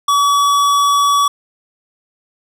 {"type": "tone with hard clipping", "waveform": "sine", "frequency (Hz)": 1139, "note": "C#6", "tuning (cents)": 47, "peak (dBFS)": -12, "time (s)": [0.08, 1.28], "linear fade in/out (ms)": 5, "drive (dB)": 16, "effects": []}